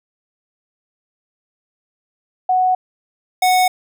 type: tone pair in turn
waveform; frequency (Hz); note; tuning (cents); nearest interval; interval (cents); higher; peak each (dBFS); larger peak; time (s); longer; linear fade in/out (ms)
sine / square; 740 / 737; F#5 / F#5; 0 / -7; unison; 7; first; -12; neither; 2.49-2.75 / 3.42-3.68; neither; 5
effects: none